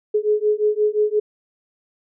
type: beating tone pair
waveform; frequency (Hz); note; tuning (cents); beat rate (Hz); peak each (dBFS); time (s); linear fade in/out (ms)
sine; 420 / 425.7; G#4 / G#4; +19 / +43; 5.7; -19; 0.14-1.2; 10
effects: none